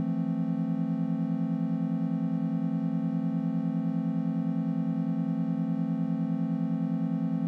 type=chord; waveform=triangle; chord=F major seventh; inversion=third; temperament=equal; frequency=164.81 / 174.61 / 220 / 261.6 Hz; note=E3 / F3 / A3 / C4; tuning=0 / 0 / 0 / 0 cents; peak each=-30 dBFS; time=0-7.47 s; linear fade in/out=0 ms; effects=none